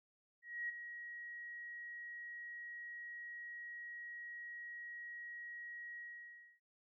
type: tone with ADSR envelope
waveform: sine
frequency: 1900 Hz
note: A#6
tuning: 33 cents sharp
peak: -37 dBFS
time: 0.42-6.6 s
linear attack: 270 ms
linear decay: 15 ms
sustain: -9 dB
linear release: 620 ms
effects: none